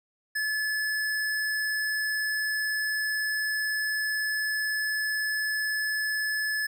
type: tone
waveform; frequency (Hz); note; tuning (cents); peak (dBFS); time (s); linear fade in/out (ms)
square; 1722; A6; -38; -27; 0.35-6.67; 10
effects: none